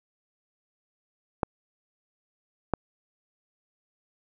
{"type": "clicks", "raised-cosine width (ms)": 1, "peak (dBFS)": -9, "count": 2, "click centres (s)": [1.432, 2.737], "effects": []}